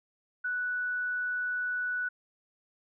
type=tone; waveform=sine; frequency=1480 Hz; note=F#6; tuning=in tune; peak=-29 dBFS; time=0.44-2.09 s; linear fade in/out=10 ms; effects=none